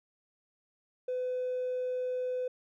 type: tone with hard clipping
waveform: sine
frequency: 504 Hz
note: B4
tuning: 35 cents sharp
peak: -31 dBFS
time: 1.08-2.48 s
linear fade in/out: 5 ms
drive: 1 dB
effects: none